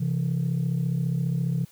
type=tone pair together; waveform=sine; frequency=132.48 / 167.2 Hz; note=C3 / E3; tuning=+22 / +25 cents; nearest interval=major third; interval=403 cents; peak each=-24 dBFS; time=0-1.65 s; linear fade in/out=10 ms; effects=tanh soft clip ceiling -19 dBFS + white hiss -56 dBFS RMS until 1.71 s